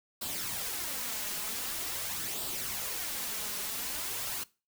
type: noise with flanger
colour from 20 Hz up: white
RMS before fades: -36 dBFS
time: 0.21-4.44 s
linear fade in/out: 10 ms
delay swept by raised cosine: 0.23 to 4.83 ms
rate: 0.45 Hz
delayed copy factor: +0.5
effects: noise-tail reverb RT60 0.3 s tail -21 dB re dry